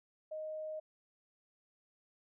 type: tone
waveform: sine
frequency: 622.3 Hz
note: D#5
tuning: in tune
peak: -39 dBFS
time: 0.31-0.8 s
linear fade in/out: 10 ms
effects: none